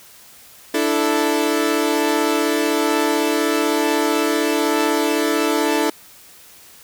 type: chord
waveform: sawtooth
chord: D suspended second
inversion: none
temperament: equal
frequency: 293.7 / 329.6 / 440 Hz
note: D4 / E4 / A4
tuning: 0 / 0 / 0 cents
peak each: -17 dBFS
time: 0.74-5.9 s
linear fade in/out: 5 ms
effects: white hiss -45 dBFS RMS until 6.83 s